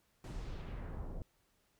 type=noise with low-pass filter sweep; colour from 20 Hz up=brown; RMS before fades=-43 dBFS; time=0.24-1.22 s; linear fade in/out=2 ms; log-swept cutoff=11000 to 580 Hz; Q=1.2; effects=pink hiss -75 dBFS RMS until 1.79 s